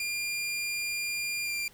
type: tone with pitch glide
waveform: sawtooth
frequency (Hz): 2400 to 2381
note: D7 to D7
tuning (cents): +37 to +23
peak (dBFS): -27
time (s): 0-1.68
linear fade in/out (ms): 2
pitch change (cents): -14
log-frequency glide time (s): 1.44-1.53
effects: pink hiss -57 dBFS RMS until 1.73 s